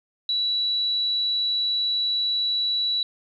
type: tone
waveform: sine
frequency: 3931 Hz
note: B7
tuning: 9 cents flat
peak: -21 dBFS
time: 0.29-3.03 s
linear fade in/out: 2 ms
effects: 10-bit